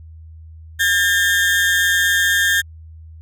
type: tone pair together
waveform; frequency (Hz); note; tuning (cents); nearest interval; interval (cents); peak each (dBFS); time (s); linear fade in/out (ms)
35% pulse; 1615.3 / 1796; G#6 / A6; -49 / +35; major second; 184; -15; 0.79-2.62; 20
effects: added 80 Hz sine -36 dBFS peak until 3.21 s